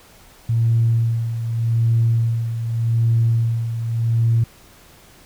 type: tone with tremolo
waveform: sine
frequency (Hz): 115.2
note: A#2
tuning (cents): -20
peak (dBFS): -12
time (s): 0.49-4.44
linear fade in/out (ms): 5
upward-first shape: sine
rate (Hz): 0.84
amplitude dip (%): 65
effects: tanh soft clip ceiling -8 dBFS + pink hiss -48 dBFS RMS until 5.25 s